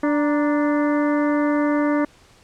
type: harmonic tone with a mistuned harmonic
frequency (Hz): 293.7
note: D4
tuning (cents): 0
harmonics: 1 / 2 / 3 / 4 / 5 / 6 / 7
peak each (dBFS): -18 / -24 / -30 / -30 / -34 / -33 / -37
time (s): 0.03-2.05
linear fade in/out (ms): 5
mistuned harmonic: 3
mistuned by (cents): +94
effects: pink hiss -52 dBFS RMS until 2.43 s + low-pass 8000 Hz 12 dB/octave